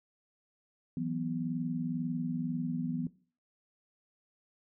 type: chord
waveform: sine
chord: E suspended second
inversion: none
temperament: equal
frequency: 164.81 / 185 / 246.9 Hz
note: E3 / F#3 / B3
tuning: 0 / 0 / 0 cents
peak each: -36 / -38 / -34 dBFS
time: 0.97-3.07 s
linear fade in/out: 2 ms
effects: noise-tail reverb RT60 0.4 s tail -18 dB re dry